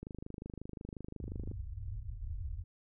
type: click train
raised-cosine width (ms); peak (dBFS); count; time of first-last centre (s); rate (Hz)
3; -30; 39; 0.03-1.514; 25.6
type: low-pass noise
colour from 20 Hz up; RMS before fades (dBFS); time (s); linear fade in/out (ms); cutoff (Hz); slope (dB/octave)
white; -41; 1.2-2.64; 2; 110; 96
effects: none